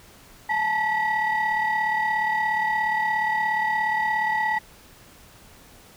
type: tone cluster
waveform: sine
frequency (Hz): 860 / 897 / 1943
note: A5 / A5 / B6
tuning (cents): -40 / +33 / -29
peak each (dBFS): -23 / -27 / -23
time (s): 0.49-4.59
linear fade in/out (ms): 10
effects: tanh soft clip ceiling -16 dBFS + pink hiss -50 dBFS RMS until 5.96 s